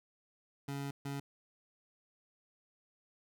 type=tone bursts at uneven times; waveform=25% pulse; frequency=140 Hz; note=C#3; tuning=18 cents sharp; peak=-34 dBFS; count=2; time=0.68-0.91 / 1.05-1.2 s; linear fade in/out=5 ms; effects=none